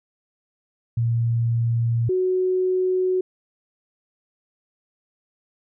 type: tone pair in turn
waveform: sine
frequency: 116.54 / 370 Hz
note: A#2 / F#4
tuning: 0 / 0 cents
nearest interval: octave + minor sixth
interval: 2000 cents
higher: second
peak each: -18 dBFS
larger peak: neither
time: 0.97-2.09 / 2.09-3.21 s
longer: neither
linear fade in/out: 5 ms
effects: none